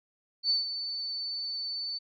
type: tone with ADSR envelope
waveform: sine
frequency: 4509 Hz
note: C#8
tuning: 29 cents sharp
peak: -22 dBFS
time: 0.43-1.99 s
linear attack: 69 ms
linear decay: 150 ms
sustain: -10 dB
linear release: 19 ms
effects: none